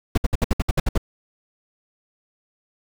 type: noise bursts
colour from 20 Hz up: brown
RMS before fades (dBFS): -17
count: 10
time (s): 0.15-0.978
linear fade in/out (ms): 5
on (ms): 27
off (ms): 62
effects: none